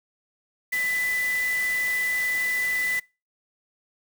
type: tone in noise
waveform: sine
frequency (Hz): 1995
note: B6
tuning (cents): +17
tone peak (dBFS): -23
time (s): 0.72-3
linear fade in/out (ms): 10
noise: white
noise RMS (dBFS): -36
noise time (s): 0.72-3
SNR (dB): +10
effects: noise-tail reverb RT60 0.3 s tail -25 dB re dry